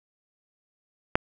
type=click; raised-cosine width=0.5 ms; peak=-4 dBFS; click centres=1.155 s; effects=none